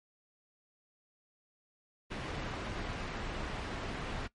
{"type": "low-pass noise", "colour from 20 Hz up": "pink", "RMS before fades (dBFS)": -39, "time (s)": [2.1, 4.28], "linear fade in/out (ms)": 20, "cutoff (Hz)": 3000, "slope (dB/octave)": 12, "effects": ["noise-tail reverb RT60 0.1 s tail -19 dB re dry", "MP3 48 kbps"]}